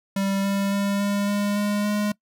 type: tone with pitch steps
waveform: square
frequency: 196 / 197.93 / 199.89 / 201.9 / 203.9 / 205.9 / 207.9 Hz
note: G3 / G3 / G3 / G#3 / G#3 / G#3 / G#3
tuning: 0 / +17 / +34 / -49 / -32 / -15 / +2 cents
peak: -22 dBFS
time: 0.16-2.12 s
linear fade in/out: 5 ms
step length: 280 ms
effects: noise-tail reverb RT60 0.1 s tail -22 dB re dry